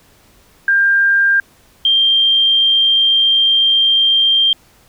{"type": "tone pair in turn", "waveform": "sine", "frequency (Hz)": [1597, 3177], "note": ["G6", "G7"], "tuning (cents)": [32, 23], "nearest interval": "octave", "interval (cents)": 1191, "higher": "second", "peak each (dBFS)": -9, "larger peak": "neither", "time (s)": [[0.68, 1.4], [1.85, 4.53]], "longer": "second", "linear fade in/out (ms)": 2, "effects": ["pink hiss -50 dBFS RMS until 4.88 s"]}